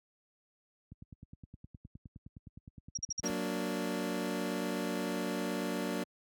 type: click train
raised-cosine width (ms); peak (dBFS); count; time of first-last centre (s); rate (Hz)
5; -35; 24; 0.92-3.298; 9.67
type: tone bursts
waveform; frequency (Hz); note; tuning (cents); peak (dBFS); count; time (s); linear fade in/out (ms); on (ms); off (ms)
sine; 5640; F8; +16; -32; 5; 2.95-3.279; 5; 25; 51
type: chord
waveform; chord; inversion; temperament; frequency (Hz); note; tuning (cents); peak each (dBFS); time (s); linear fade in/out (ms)
25% pulse; Gb augmented; none; equal with one note detuned; 185 / 233.1 / 292.1; Gb3 / Bb3 / D4; 0 / 0 / -9; -34; 3.23-6.04; 10
effects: high-pass 60 Hz 12 dB/octave